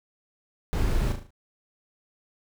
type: noise with echo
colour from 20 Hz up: brown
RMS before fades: -25 dBFS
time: 0.73-1.12 s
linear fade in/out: 0 ms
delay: 37 ms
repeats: 5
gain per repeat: -6 dB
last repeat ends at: 1.305 s
effects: none